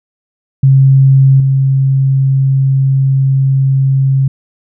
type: tone with level steps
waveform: sine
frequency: 134.9 Hz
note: C#3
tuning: 47 cents flat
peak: -3 / -7 dBFS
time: 0.63-4.28 s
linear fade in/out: 5 ms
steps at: 1.4 s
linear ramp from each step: 2 ms
effects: none